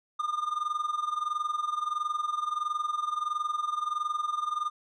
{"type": "tone with amplitude modulation", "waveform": "triangle", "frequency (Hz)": 1213, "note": "D#6", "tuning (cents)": -44, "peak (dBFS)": -23, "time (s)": [0.19, 4.7], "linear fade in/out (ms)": 10, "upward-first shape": "sine", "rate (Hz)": 21.5, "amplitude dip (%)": 80, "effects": ["resampled to 24000 Hz"]}